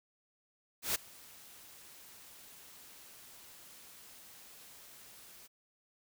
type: noise with ADSR envelope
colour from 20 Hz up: white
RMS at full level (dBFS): -31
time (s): 0.82-5.48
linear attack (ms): 130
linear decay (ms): 12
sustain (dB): -24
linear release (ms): 24
effects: none